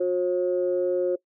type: tone pair together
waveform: sine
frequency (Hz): 360 / 538.9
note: F#4 / C#5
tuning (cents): -47 / -49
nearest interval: perfect fifth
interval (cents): 698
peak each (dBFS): -23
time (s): 0-1.16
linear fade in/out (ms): 10
effects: noise-tail reverb RT60 0.1 s tail -21 dB re dry + tanh soft clip ceiling -14 dBFS